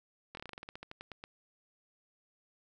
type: slowing click train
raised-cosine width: 0.3 ms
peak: -28 dBFS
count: 16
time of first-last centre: 0.35-1.239 s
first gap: 22 ms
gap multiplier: 1.13
effects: none